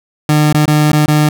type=tone with dropouts; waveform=30% pulse; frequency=150.9 Hz; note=D3; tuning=47 cents sharp; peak=-5 dBFS; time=0.29-1.29 s; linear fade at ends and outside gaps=2 ms; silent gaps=0.528-0.545 / 0.656-0.678 / 0.918-0.93 / 1.06-1.08 s; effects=none